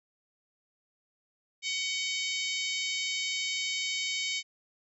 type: harmonic tone with a mistuned harmonic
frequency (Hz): 748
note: F#5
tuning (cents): +19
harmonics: 3 / 4 / 5 / 6 / 7 / 8 / 9 / 10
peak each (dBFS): -34 / -36 / -38 / -40 / -41 / -42 / -43 / -44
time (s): 1.62-4.43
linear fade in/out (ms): 50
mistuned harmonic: 4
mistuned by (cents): +39
effects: none